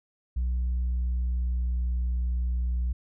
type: tone with pitch glide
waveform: sine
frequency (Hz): 61.6 to 61.03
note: B1 to B1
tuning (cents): -4 to -20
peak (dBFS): -22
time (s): 0.36-2.93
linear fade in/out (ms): 10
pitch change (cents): -16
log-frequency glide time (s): 0.76-1.93
effects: tanh soft clip ceiling -23 dBFS